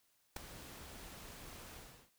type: noise with ADSR envelope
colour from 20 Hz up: pink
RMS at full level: -39 dBFS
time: 0.36-2.11 s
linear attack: 5 ms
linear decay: 7 ms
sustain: -13 dB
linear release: 360 ms
effects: white hiss -75 dBFS RMS until 2.18 s